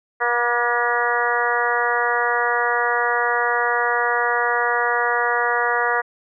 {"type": "harmonic tone with a mistuned harmonic", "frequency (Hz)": 240, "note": "B3", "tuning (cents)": -49, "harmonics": [2, 3, 4, 5, 6, 7, 8], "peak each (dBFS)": [-25, -25, -25, -25, -25, -25, -25], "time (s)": [0.2, 6.02], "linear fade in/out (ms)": 20, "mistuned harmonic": 5, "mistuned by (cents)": -23, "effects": []}